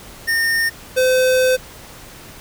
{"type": "tone pair in turn", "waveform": "square", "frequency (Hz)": [1826, 512.4], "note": ["A#6", "C5"], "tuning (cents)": [-36, -36], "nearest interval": "octave + minor seventh", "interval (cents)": 2200, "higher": "first", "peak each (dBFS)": [-16, -13], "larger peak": "second", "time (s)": [[0.27, 0.7], [0.96, 1.57]], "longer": "second", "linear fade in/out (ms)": 20, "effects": ["pink hiss -39 dBFS RMS until 2.4 s"]}